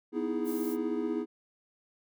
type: chord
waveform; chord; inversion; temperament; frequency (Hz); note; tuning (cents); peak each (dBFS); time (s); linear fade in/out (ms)
triangle; E major seventh; second; equal with one note detuned; 246.9 / 313.5 / 329.6 / 415.3; B3 / D#4 / E4 / G#4; 0 / +13 / 0 / 0; -33; 0.12-1.26; 50
type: noise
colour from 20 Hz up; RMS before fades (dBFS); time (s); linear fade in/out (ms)
violet; -44; 0.44-0.77; 50
effects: none